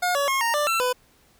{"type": "tone with pitch steps", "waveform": "25% pulse", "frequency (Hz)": [718, 565, 1079, 927, 591, 1343, 500], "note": ["F5", "C#5", "C#6", "A#5", "D5", "E6", "B4"], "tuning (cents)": [48, 33, -47, -10, 11, 32, 21], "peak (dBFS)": -17, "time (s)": [0.02, 0.93], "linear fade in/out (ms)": 10, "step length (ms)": 130, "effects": ["pink hiss -59 dBFS RMS until 1.39 s"]}